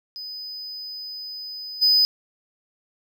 triangle tone with level steps, 5000 Hz, D#8, 8 cents sharp, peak -31 / -13 dBFS, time 0.16-2.05 s, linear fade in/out 0 ms, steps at 1.81 s, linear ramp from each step 20 ms, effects none

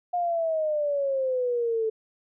sine exponential sweep, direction down, 716 to 436.6 Hz, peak -23 dBFS, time 0.13-1.9 s, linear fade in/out 10 ms, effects none

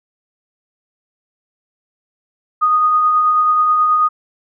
sine tone with tremolo, 1239 Hz, D#6, 8 cents flat, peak -9 dBFS, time 2.61-4.09 s, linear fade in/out 20 ms, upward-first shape triangle, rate 9.3 Hz, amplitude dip 30%, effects none

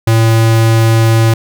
square tone, 113 Hz, A2, 47 cents sharp, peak -7 dBFS, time 0.07-1.34 s, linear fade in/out 5 ms, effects none

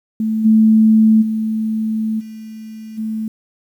sine tone with level steps, 219.3 Hz, A3, 6 cents flat, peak -15 / -7 / -16 / -29 / -19 dBFS, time 0.2-3.28 s, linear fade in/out 2 ms, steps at 0.44 / 1.21 / 2.19 / 2.97 s, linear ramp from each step 20 ms, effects 8-bit

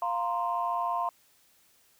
sine chord, F suspended fourth, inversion none, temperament equal, 698.5 / 932.3 / 1046.5 Hz, F5 / Bb5 / C6, 0 / 0 / 0 cents, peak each -31 / -32 / -30 dBFS, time 0.02-1.09 s, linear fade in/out 2 ms, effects tanh soft clip ceiling -18 dBFS + white hiss -64 dBFS RMS until 1.99 s

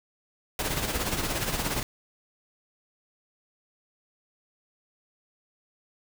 pink noise with tremolo, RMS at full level -27 dBFS, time 0.59-1.83 s, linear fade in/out 2 ms, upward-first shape sine, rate 17 Hz, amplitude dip 55%, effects none

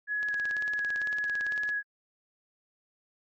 sine tone with vibrato, 1677 Hz, G#6, 16 cents sharp, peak -28 dBFS, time 0.07-1.83 s, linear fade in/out 50 ms, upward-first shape square, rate 2.1 Hz, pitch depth 9 cents each way
click train, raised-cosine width 0.2 ms, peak -26 dBFS, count 27, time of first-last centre 0.23-1.691 s, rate 17.8 Hz
effects AAC 64 kbps

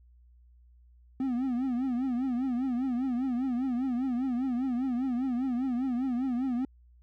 triangle tone with vibrato, 253.2 Hz, B3, 43 cents sharp, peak -25 dBFS, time 1.2-6.65 s, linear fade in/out 2 ms, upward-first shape triangle, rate 5 Hz, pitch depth 140 cents each way, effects added 60 Hz sine -55 dBFS peak until 7.02 s

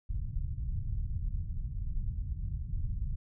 pink low-pass noise, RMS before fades -34 dBFS, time 0.09-3.16 s, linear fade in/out 10 ms, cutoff 120 Hz, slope 24 dB/octave, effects none

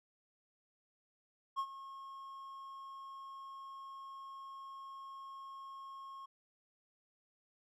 triangle tone with ADSR envelope, 1084 Hz, C#6, 39 cents flat, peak -30 dBFS, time 1.56-6.26 s, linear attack 31 ms, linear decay 66 ms, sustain -15 dB, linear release 9 ms, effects none

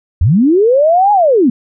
sine linear two-way sweep, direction up then down, 67.7 to 844 to 216.2 Hz, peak -6 dBFS, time 0.21-1.5 s, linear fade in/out 5 ms, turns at 1.12 s, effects none

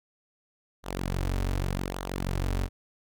sawtooth tone with flanger, 46.25 Hz, F#1, in tune, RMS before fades -30 dBFS, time 0.83-2.69 s, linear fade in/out 50 ms, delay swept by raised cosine 0.39 to 5.99 ms, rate 0.85 Hz, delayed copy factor -0.65, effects none

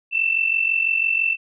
sine tone pair together, 2636 / 2682 Hz, E7 / E7, -1 / +29 cents, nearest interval unison, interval 30 cents, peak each -22 / -19 dBFS, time 0.11-1.37 s, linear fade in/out 50 ms, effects none

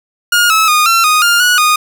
sawtooth tone with pitch steps, 1427 / 1297 / 1227 / 1350 / 1240 / 1405 / 1463 / 1232 Hz, F6 / E6 / D#6 / E6 / D#6 / F6 / F#6 / D#6, +37 / -28 / -25 / +41 / -6 / +10 / -20 / -17 cents, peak -4 dBFS, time 0.32-1.76 s, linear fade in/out 5 ms, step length 180 ms, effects none

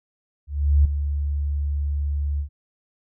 sine tone with ADSR envelope, 72.1 Hz, D2, 31 cents flat, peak -11 dBFS, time 0.47-2.49 s, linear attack 380 ms, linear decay 5 ms, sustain -10 dB, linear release 95 ms, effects none

